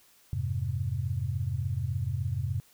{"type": "chord", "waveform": "sine", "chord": "F minor", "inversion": "none", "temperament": "equal", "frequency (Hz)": [87.31, 103.83, 130.81], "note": ["F2", "Ab2", "C3"], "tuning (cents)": [0, 0, 0], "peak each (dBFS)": [-33, -32, -32], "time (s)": [0.33, 2.6], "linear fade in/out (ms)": 0, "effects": ["white hiss -61 dBFS RMS until 2.73 s"]}